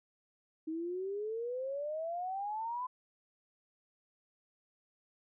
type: exponential sweep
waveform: sine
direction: up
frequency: 312.3 to 1022 Hz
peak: -35 dBFS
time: 0.67-2.87 s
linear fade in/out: 10 ms
effects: none